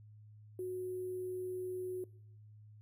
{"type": "tone with sample-and-hold", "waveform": "sine", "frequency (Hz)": 367.1, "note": "F#4", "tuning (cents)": -14, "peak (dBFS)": -37, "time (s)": [0.59, 2.04], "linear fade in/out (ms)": 2, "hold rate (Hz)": 11025, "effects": ["noise-tail reverb RT60 0.8 s tail -22 dB re dry", "added 106 Hz sine -54 dBFS peak until 2.81 s"]}